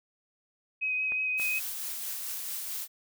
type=tone with vibrato; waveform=sine; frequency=2524 Hz; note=D#7; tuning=24 cents sharp; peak=-27 dBFS; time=0.81-1.6 s; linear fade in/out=20 ms; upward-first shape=triangle; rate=5.5 Hz; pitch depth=18 cents each way
type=clicks; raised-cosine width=0.5 ms; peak=-28 dBFS; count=2; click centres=1.121 / 1.398 s
type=noise with tremolo; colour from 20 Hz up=blue; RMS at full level=-35 dBFS; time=1.37-2.88 s; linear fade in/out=50 ms; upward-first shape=sine; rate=4.5 Hz; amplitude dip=25%
effects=none